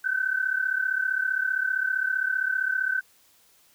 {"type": "tone pair together", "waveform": "sine", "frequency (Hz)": [1508.7, 1544], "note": ["F#6", "G6"], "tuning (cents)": [33, -27], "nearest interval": "unison", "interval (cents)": 40, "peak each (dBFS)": -26, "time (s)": [0.04, 3.01], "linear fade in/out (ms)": 10, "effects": ["white hiss -60 dBFS RMS until 3.74 s"]}